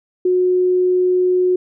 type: tone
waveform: sine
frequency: 364.5 Hz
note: F#4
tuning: 26 cents flat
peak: -12 dBFS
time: 0.25-1.56 s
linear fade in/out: 5 ms
effects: none